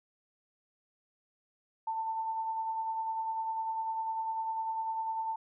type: tone with tremolo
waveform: sine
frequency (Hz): 892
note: A5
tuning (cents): +23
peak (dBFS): -30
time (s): 1.87-5.36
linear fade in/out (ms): 5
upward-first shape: sine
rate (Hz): 10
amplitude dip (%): 35
effects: none